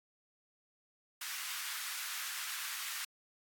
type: high-pass noise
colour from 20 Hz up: pink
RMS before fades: -41 dBFS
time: 1.21-3.05 s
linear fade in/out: 5 ms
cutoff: 1300 Hz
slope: 24 dB/octave
effects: AAC 64 kbps